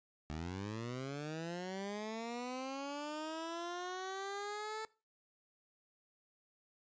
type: linear sweep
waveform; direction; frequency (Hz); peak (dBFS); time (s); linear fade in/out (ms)
15% pulse; up; 74 to 441.5; -34; 0.3-4.85; 0
effects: noise-tail reverb RT60 0.3 s tail -20 dB re dry + resampled to 16000 Hz